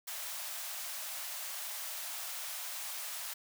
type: high-pass noise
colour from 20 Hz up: white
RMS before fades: -41 dBFS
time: 0.07-3.34 s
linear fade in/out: 10 ms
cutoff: 570 Hz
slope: 96 dB/octave
effects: none